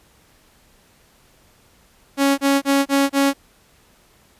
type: tone bursts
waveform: sawtooth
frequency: 277.2 Hz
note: C#4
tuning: in tune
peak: -10 dBFS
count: 5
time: 2.17-3.336 s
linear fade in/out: 50 ms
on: 210 ms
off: 29 ms
effects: pink hiss -55 dBFS RMS until 4.39 s + resampled to 32000 Hz